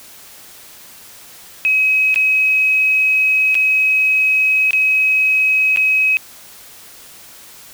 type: tone with dropouts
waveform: sine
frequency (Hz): 2545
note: D#7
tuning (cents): +39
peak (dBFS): -11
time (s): 1.65-6.17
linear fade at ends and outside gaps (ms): 0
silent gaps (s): 2.143-2.159 / 3.545-3.552 / 4.708-4.732 / 5.761-5.772
effects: white hiss -40 dBFS RMS until 7.73 s